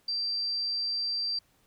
sine tone, 4699 Hz, D8, in tune, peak -28 dBFS, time 0.08-1.39 s, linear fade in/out 5 ms, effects pink hiss -67 dBFS RMS until 1.66 s

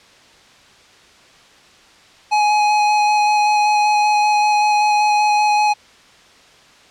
square tone with vibrato, 839 Hz, G#5, 17 cents sharp, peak -13 dBFS, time 2.31-5.74 s, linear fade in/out 20 ms, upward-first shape square, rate 5.2 Hz, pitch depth 8 cents each way, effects white hiss -47 dBFS RMS until 6.9 s + low-pass 5000 Hz 12 dB/octave

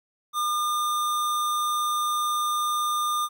square tone, 1207 Hz, D6, 47 cents sharp, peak -24 dBFS, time 0.33-3.29 s, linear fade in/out 50 ms, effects 11-bit

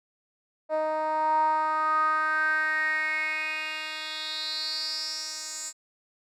10% pulse tone with band-pass filter sweep, 311.1 Hz, D#4, in tune, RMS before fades -28 dBFS, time 0.69-5.73 s, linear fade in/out 50 ms, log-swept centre 670 to 7200 Hz, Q 6.4, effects none

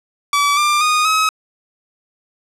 sawtooth tone with pitch steps, 1149 / 1190.2 / 1232.9 / 1277.1 Hz, D6 / D6 / D#6 / D#6, -38 / +23 / -16 / +45 cents, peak -9 dBFS, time 0.33-1.29 s, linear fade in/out 2 ms, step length 240 ms, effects low-pass 10000 Hz 12 dB/octave

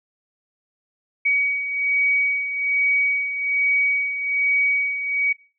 sine beating tone pair, 2260 / 2261.2 Hz, C#7 / C#7, +33 / +34 cents, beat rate 1.2 Hz, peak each -19 / -26 dBFS, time 1.25-5.33 s, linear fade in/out 10 ms, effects noise-tail reverb RT60 0.4 s tail -21 dB re dry

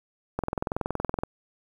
click train, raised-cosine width 1 ms, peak -13 dBFS, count 19, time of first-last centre 0.39-1.235 s, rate 21.3 Hz, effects 8-bit

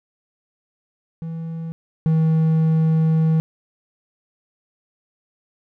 triangle tone pair in turn, 163.8 / 159.87 Hz, E3 / D#3, -11 / +47 cents, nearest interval unison, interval 42 cents, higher first, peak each -24 / -12 dBFS, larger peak second, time 1.22-1.72 / 2.06-3.4 s, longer second, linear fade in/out 0 ms, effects none

